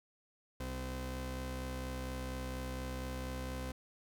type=tone pair together; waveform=sawtooth; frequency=64.25 / 257 Hz; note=C2 / C4; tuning=-31 / -31 cents; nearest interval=2 octaves; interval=2400 cents; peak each=-36 / -38 dBFS; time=0.6-3.72 s; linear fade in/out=5 ms; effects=none